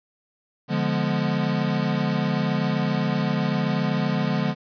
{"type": "chord", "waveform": "square", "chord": "D diminished seventh", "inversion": "none", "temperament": "equal", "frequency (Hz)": [146.83, 174.61, 207.7, 246.9], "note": ["D3", "F3", "Ab3", "Cb4"], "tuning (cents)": [0, 0, 0, 0], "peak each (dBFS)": [-27, -27, -27, -30], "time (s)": [0.68, 4.55], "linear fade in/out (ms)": 50, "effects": ["resampled to 11025 Hz", "9-bit"]}